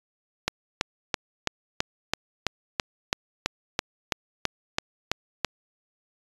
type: click train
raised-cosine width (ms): 0.2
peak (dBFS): -5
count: 16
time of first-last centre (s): 0.48-5.447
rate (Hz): 3.02
effects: resampled to 24000 Hz